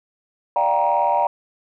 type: chord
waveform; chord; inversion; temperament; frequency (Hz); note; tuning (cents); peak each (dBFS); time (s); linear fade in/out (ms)
sine; G minor seventh; second; just; 588 / 705.6 / 784 / 940.8; D5 / F5 / G5 / Bb5; +2 / +18 / 0 / +16; -22 / -22 / -21 / -18; 0.56-1.27; 2
effects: tanh soft clip ceiling -9 dBFS